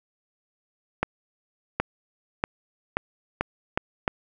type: accelerating click train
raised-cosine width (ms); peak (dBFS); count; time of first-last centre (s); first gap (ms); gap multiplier
0.5; -7; 7; 1.03-4.079; 770; 0.83
effects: none